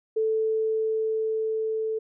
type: tone with level ramp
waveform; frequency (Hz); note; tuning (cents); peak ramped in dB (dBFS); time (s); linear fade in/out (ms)
sine; 440; A4; 0; -21 to -25; 0.16-1.99; 10
effects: none

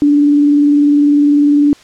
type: tone with vibrato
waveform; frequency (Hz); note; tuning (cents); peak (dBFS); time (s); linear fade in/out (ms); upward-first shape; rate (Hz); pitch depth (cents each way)
sine; 290.6; D4; -18; -6; 0.02-1.73; 0; sine; 20; 27
effects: white hiss -42 dBFS RMS until 1.83 s + low-pass 6000 Hz 12 dB/octave

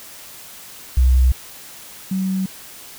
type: tone pair in turn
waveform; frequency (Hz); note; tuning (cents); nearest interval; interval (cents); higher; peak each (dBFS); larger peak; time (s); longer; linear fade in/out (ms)
sine; 63.5 / 189.46; B1 / F#3; +49 / +41; octave + perfect fifth; 1892; second; -10 / -18; first; 0.97-1.32 / 2.11-2.46; neither; 5
effects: white hiss -39 dBFS RMS until 2.98 s

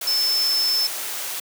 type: tone in noise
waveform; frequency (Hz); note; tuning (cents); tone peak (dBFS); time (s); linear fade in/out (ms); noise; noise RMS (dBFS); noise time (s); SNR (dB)
sine; 5274; E8; 0; -18; 0.07-0.87; 5; white; -29; 0.01-1.4; +8
effects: high-pass 400 Hz 12 dB/octave

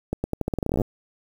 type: accelerating click train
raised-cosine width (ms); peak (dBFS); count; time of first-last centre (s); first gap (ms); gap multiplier
2; -11; 18; 0.13-0.817; 110; 0.85
effects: 7-bit

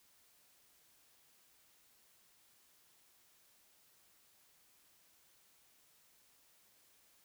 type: silence
effects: white hiss -69 dBFS RMS until 7.24 s

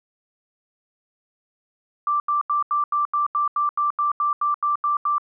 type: tone bursts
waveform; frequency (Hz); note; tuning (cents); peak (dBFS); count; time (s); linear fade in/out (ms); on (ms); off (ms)
sine; 1174.7; D6; 0; -18; 15; 2.07-5.182; 2; 130; 83
effects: none

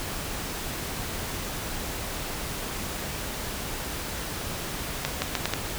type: accelerating click train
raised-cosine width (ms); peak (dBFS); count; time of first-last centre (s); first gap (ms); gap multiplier
0.2; -7; 5; 5.05-5.537; 170; 0.78
effects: pink hiss -33 dBFS RMS until 5.78 s

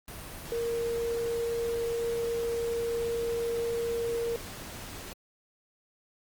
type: tone in noise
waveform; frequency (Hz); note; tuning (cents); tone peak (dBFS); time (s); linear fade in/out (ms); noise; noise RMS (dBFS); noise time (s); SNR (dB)
sine; 466.2; A#4; 0; -28; 0.52-4.36; 0; pink; -42; 0.08-5.13; +11
effects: Opus 32 kbps

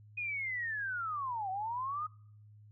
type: linear two-way sweep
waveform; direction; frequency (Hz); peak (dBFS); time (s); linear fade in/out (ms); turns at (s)
sine; down then up; 2489 to 740 to 1262; -34; 0.17-2.07; 10; 1.5
effects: noise-tail reverb RT60 0.6 s tail -25 dB re dry + added 105 Hz sine -54 dBFS peak until 2.71 s

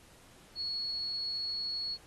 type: tone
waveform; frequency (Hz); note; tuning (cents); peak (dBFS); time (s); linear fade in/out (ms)
sine; 4357; C#8; -31; -33; 0.55-1.98; 50
effects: pink hiss -59 dBFS RMS until 2.06 s + AAC 32 kbps

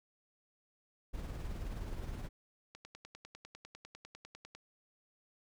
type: noise with tremolo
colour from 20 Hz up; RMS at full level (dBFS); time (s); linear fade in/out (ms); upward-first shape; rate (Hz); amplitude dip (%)
brown; -39; 1.13-2.29; 20; triangle; 19; 45
type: click train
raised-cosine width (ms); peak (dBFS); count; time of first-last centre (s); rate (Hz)
0.2; -33; 19; 2.75-4.55; 10
effects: none

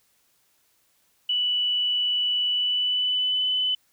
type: tone with pitch glide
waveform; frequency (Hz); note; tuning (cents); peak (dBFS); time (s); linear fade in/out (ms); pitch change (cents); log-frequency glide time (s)
sine; 2961 to 3011; F#7 to F#7; +1 to +30; -21; 1.29-3.75; 5; +29; 2.48-3.47
effects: white hiss -66 dBFS RMS until 3.92 s

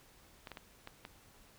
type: clicks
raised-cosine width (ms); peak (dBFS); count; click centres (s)
0.3; -29; 5; 0.472 / 0.517 / 0.572 / 0.874 / 1.051
effects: pink hiss -62 dBFS RMS until 1.58 s

